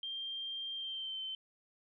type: tone with pitch glide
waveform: sine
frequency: 3180 to 3086 Hz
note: G7 to G7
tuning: +24 to -28 cents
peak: -38 dBFS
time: 0.03-1.35 s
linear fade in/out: 2 ms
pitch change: -52 cents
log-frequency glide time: 0.75-1.21 s
effects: none